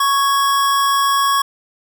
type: tone pair together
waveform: square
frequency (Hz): 1108.7 / 1661.2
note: C#6 / G#6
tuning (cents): 0 / 0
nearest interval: perfect fifth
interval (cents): 700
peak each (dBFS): -14 / -26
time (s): 0-1.42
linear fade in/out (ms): 5
effects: none